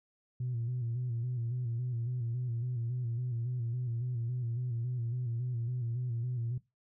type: tone with vibrato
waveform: sine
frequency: 120.6 Hz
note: B2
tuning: 41 cents flat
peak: -31 dBFS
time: 0.4-6.58 s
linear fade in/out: 5 ms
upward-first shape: square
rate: 3.6 Hz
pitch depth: 62 cents each way
effects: noise-tail reverb RT60 0.2 s tail -18 dB re dry + tanh soft clip ceiling -28 dBFS